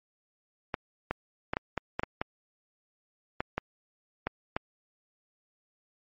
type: clicks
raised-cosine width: 0.5 ms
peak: -14 dBFS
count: 12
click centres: 0.742 / 1.11 / 1.535 / 1.569 / 1.777 / 1.995 / 2.034 / 2.215 / 3.405 / 3.58 / 4.27 / 4.565 s
effects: MP3 32 kbps